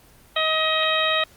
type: harmonic tone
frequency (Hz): 632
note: D#5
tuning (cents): +27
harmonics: 1 / 2 / 3 / 4 / 5 / 6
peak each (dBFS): -25 / -25 / -26 / -27 / -27 / -25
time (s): 0.36-1.24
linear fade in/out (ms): 5
effects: pink hiss -52 dBFS RMS until 1.36 s + Opus 24 kbps